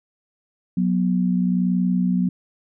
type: tone pair together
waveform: sine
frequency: 182.9 / 244.1 Hz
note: F#3 / B3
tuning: -20 / -20 cents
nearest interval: perfect fourth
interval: 500 cents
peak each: -18 / -23 dBFS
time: 0.77-2.29 s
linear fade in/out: 5 ms
effects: none